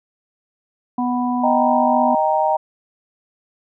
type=harmonic tone; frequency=246.9 Hz; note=B3; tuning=in tune; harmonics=1 / 3 / 4; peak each=-19 / -24 / -25 dBFS; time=0.98-2.15 s; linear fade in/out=5 ms
type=chord; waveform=sine; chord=Eb major; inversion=none; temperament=equal; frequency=622.3 / 784 / 932.3 Hz; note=Eb5 / G5 / Bb5; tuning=0 / 0 / 0 cents; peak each=-19 dBFS; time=1.43-2.57 s; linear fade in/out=10 ms
effects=none